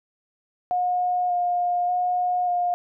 sine tone with vibrato, 715 Hz, F5, 41 cents sharp, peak -20 dBFS, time 0.71-2.74 s, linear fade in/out 0 ms, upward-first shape square, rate 0.85 Hz, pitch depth 13 cents each way, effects none

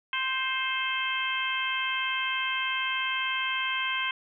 harmonic tone with a mistuned harmonic, 523.3 Hz, C5, in tune, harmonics 2 / 3 / 4 / 5 / 6, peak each -33 / -33 / -33 / -33 / -33 dBFS, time 0.13-4.11 s, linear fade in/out 2 ms, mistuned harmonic 4, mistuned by +18 cents, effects none

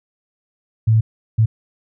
sine tone bursts at uneven times, 110.9 Hz, A2, 14 cents sharp, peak -10 dBFS, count 2, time 0.87-1.01 / 1.38-1.46 s, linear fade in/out 10 ms, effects none

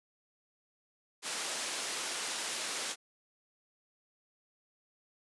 white low-pass noise, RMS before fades -37 dBFS, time 1.22-2.96 s, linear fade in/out 50 ms, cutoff 8300 Hz, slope 12 dB/octave, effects high-pass 300 Hz 12 dB/octave + resampled to 24000 Hz

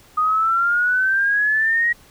sine exponential sweep, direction up, 1233 to 1907 Hz, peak -15 dBFS, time 0.17-1.93 s, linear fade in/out 10 ms, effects pink hiss -50 dBFS RMS until 2.1 s

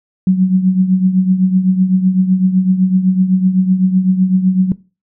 sine tone with tremolo, 186.1 Hz, F#3, 10 cents sharp, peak -5 dBFS, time 0.27-4.72 s, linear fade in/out 2 ms, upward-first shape triangle, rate 7.9 Hz, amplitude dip 70%, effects noise-tail reverb RT60 0.3 s tail -20 dB re dry

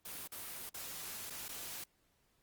white noise with dropouts, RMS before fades -45 dBFS, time 0.05-1.84 s, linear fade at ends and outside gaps 5 ms, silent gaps 0.275-0.318 / 0.694-0.742 / 1.3-1.304 / 1.483-1.49 s, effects pink hiss -75 dBFS RMS until 2.42 s + Opus 32 kbps

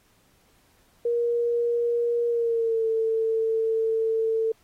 sine tone with pitch glide, 473.1 to 447.1 Hz, A#4 to A4, +26 to +28 cents, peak -21 dBFS, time 1.05-4.52 s, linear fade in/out 5 ms, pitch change -98 cents, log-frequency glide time 2.27-2.85 s, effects pink hiss -63 dBFS RMS until 4.63 s + AAC 48 kbps

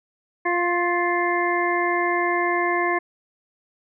harmonic tone with a mistuned harmonic, 349.2 Hz, F4, in tune, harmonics 1 / 2 / 3 / 5 / 6, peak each -24 / -26 / -25 / -27 / -27 dBFS, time 0.45-2.99 s, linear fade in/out 10 ms, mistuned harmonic 3, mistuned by +18 cents, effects none

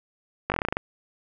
slowing click train, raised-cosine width 0.5 ms, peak -9 dBFS, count 10, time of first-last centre 0.5-0.769 s, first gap 19 ms, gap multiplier 1.11, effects none

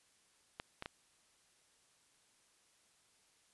clicks, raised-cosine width 0.3 ms, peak -26 dBFS, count 3, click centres 0.599 / 0.824 / 0.859 s, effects white hiss -71 dBFS RMS until 3.53 s + resampled to 24000 Hz

